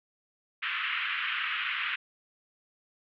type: band-pass noise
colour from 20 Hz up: white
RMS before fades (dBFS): -32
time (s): 0.62-1.96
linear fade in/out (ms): 10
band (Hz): 1200 to 3000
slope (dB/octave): 48
effects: none